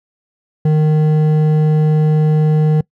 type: tone with hard clipping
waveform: sine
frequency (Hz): 154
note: D#3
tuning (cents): -17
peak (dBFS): -11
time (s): 0.65-2.81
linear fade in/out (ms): 5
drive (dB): 8
effects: noise-tail reverb RT60 0.1 s tail -23 dB re dry